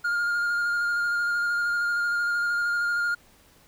triangle tone with vibrato, 1413 Hz, F6, 20 cents sharp, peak -21 dBFS, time 0.04-3.15 s, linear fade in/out 10 ms, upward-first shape square, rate 13 Hz, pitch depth 12 cents each way, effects pink hiss -57 dBFS RMS until 3.67 s

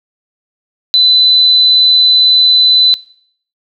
sine tone, 4009 Hz, B7, 25 cents sharp, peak -5 dBFS, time 0.94-2.94 s, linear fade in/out 0 ms, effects noise-tail reverb RT60 0.6 s tail -20 dB re dry

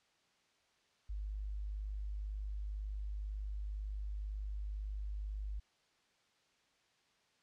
sine tone, 51 Hz, G#1, 31 cents flat, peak -38 dBFS, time 1.09-5.6 s, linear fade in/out 10 ms, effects white hiss -73 dBFS RMS until 7.42 s + low-pass 5000 Hz 12 dB/octave

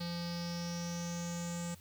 square tone with low-pass filter sweep, 172.1 Hz, F3, 25 cents flat, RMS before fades -39 dBFS, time 0-1.75 s, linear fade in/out 10 ms, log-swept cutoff 4500 to 7700 Hz, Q 7.2, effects added 86 Hz sine -56 dBFS peak until 1.8 s + white hiss -61 dBFS RMS until 1.8 s

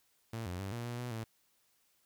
sawtooth tone with pitch steps, 113.9 / 89.4 / 97.6 / 118.5 / 120 / 122.7 / 112.2 Hz, A#2 / F2 / G2 / A#2 / B2 / B2 / A2, -40 / +41 / -7 / +29 / -49 / -11 / +34 cents, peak -34 dBFS, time 0.33-1.24 s, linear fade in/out 5 ms, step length 130 ms, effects white hiss -73 dBFS RMS until 2.05 s

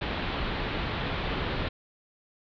pink low-pass noise, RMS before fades -31 dBFS, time 0.01-1.69 s, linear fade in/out 10 ms, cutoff 4000 Hz, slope 48 dB/octave, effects none

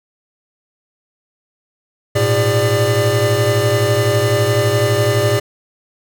square tone cluster, 107 / 118.9 / 405 / 590 Hz, A2 / A#2 / G#4 / D5, -48 / +35 / -43 / +8 cents, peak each -19 dBFS, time 2.15-5.4 s, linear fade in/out 10 ms, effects none

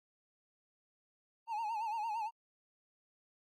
triangle tone with vibrato, 880 Hz, A5, in tune, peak -33 dBFS, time 1.47-2.31 s, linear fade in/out 50 ms, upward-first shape sine, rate 8.8 Hz, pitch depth 97 cents each way, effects AAC 64 kbps

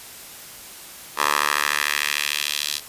10% pulse tone with high-pass filter sweep, 73.42 Hz, D2, in tune, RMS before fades -23 dBFS, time 1.16-2.81 s, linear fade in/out 50 ms, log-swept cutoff 980 to 4000 Hz, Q 1.6, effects white hiss -40 dBFS RMS until 2.88 s + resampled to 32000 Hz

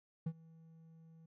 triangle tone with ADSR envelope, 162.6 Hz, E3, 23 cents flat, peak -31 dBFS, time 0.26-1.26 s, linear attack 7 ms, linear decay 58 ms, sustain -24 dB, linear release 6 ms, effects none

